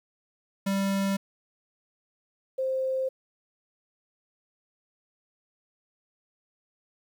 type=tone pair in turn; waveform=square / sine; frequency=196 / 524.8 Hz; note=G3 / C5; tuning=0 / +5 cents; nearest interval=octave + perfect fourth; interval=1705 cents; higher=second; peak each=-25 dBFS; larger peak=neither; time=0.66-1.17 / 2.58-3.09 s; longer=neither; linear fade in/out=10 ms; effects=10-bit